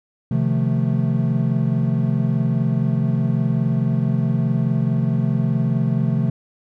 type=chord; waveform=triangle; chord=F dominant seventh; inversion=second; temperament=equal; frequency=130.81 / 155.56 / 174.61 / 220 Hz; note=C3 / Eb3 / F3 / A3; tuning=0 / 0 / 0 / 0 cents; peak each=-18 / -21 / -22 / -21 dBFS; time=0.31-6.3 s; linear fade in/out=5 ms; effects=none